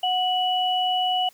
sine tone pair together, 736 / 2944 Hz, F#5 / F#7, -9 / -9 cents, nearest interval 2 octaves, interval 2400 cents, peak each -22 / -24 dBFS, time 0.03-1.29 s, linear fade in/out 5 ms, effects white hiss -56 dBFS RMS until 1.33 s + high-pass 80 Hz 12 dB/octave

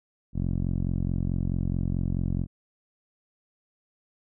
10% pulse tone with low-pass filter, 44.63 Hz, F1, 38 cents sharp, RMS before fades -27 dBFS, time 0.33-2.47 s, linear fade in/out 50 ms, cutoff 220 Hz, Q 0.8, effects none

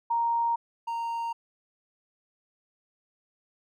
sine / triangle tone pair in turn, 932.3 / 926.9 Hz, A#5 / A#5, 0 / -10 cents, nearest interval unison, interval 10 cents, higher first, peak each -23 / -27 dBFS, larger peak first, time 0.1-0.56 / 0.87-1.33 s, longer neither, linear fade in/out 10 ms, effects none

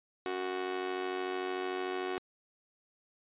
sawtooth tone with amplitude modulation, 370 Hz, F#4, in tune, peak -26 dBFS, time 0.26-2.18 s, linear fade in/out 0 ms, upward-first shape sine, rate 93.4 Hz, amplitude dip 75%, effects resampled to 8000 Hz

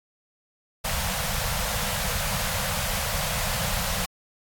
pink band-stop noise, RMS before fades -27 dBFS, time 0.84-4.06 s, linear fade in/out 10 ms, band 210 to 480 Hz, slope 96 dB/octave, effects AAC 64 kbps

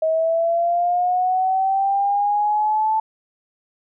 sine linear sweep, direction up, 634 to 880 Hz, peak -16 dBFS, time 0.02-3 s, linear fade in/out 5 ms, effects none

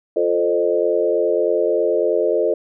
sine chord, F dominant seventh, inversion none, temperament equal with one note detuned, 349.2 / 440 / 523.3 / 612.6 Hz, F4 / A4 / C5 / Eb5, 0 / 0 / 0 / -27 cents, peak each -22 / -19 / -21 / -21 dBFS, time 0.16-2.54 s, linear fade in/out 5 ms, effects none

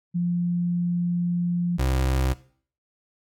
sine / 30% pulse tone pair in turn, 174.61 / 65.4 Hz, F3 / C2, 0 / 0 cents, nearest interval octave + perfect fourth, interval 1700 cents, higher first, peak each -21 / -18 dBFS, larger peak second, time 0.14-1.78 / 1.78-2.34 s, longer first, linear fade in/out 20 ms, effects noise-tail reverb RT60 0.5 s tail -19 dB re dry + AAC 64 kbps

